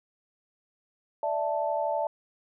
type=chord; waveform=sine; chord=D suspended second; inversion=none; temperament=equal; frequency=587.3 / 659.3 / 880 Hz; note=D5 / E5 / A5; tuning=0 / 0 / 0 cents; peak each=-30 dBFS; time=1.23-2.07 s; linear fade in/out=2 ms; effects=none